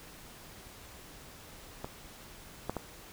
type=clicks; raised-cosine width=1 ms; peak=-23 / -18 / -20 dBFS; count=3; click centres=1.845 / 2.696 / 2.767 s; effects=pink hiss -51 dBFS RMS until 3.12 s